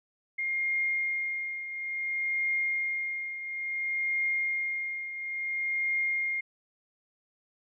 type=tone with tremolo; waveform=sine; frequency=2126 Hz; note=C7; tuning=27 cents sharp; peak=-25 dBFS; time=0.38-6.41 s; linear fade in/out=10 ms; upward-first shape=triangle; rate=0.58 Hz; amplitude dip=70%; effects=none